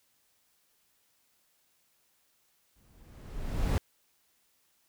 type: noise with exponential growth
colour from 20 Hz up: brown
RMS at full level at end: -24 dBFS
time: 2.76-3.78 s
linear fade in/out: 0 ms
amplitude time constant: 220 ms
effects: white hiss -71 dBFS RMS until 4.88 s